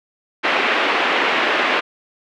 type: band-pass noise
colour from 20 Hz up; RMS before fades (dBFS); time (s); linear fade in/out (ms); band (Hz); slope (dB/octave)
white; -18; 0.43-1.81; 20; 270 to 2700; 24
effects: none

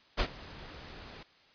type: noise with ADSR envelope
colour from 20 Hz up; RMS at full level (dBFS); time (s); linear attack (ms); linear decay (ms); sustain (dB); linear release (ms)
pink; -27; 0.17-1.23; 30; 70; -20; 4
effects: white hiss -62 dBFS RMS until 1.54 s + resampled to 11025 Hz

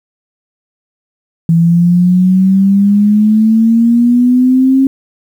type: exponential sweep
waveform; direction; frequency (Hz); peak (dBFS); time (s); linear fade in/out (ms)
sine; up; 164.81 to 270; -5; 1.49-4.87; 2
effects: 7-bit

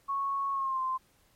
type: tone with pitch glide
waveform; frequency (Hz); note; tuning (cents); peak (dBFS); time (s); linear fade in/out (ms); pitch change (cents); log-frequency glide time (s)
sine; 1104 to 1042; C#6 to C6; -7 to -7; -28; 0.08-0.98; 20; -100; 0.52-0.81
effects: pink hiss -66 dBFS RMS until 1.35 s + MP3 64 kbps

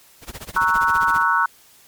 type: noise with tremolo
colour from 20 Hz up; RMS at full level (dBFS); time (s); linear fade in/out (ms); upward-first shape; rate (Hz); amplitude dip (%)
pink; -32; 0.21-1.24; 50; sine; 15; 100
type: chord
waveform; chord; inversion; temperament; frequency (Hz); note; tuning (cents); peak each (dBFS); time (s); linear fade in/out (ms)
sine; F# dominant seventh; first; equal; 932.3 / 1108.7 / 1318.5 / 1480; A#5 / C#6 / E6 / F#6; 0 / 0 / 0 / 0; -21 / -21 / -21 / -19; 0.56-1.46; 5
effects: white hiss -51 dBFS RMS until 1.87 s + MP3 96 kbps

